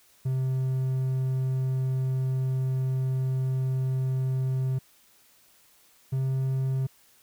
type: tone pair in turn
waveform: triangle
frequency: 130.81 / 132.48 Hz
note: C3 / C3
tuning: 0 / +22 cents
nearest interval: unison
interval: 22 cents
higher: second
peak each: -22 dBFS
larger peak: neither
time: 0.25-4.79 / 6.12-6.87 s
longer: first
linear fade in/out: 10 ms
effects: white hiss -60 dBFS RMS until 7.22 s